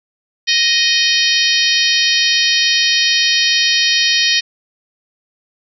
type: harmonic tone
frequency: 622.3 Hz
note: D#5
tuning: in tune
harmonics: 3 / 4 / 5 / 6 / 7 / 8 / 9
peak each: -19 / -19 / -18 / -19 / -18 / -21 / -20 dBFS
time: 0.47-4.41 s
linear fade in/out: 20 ms
effects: none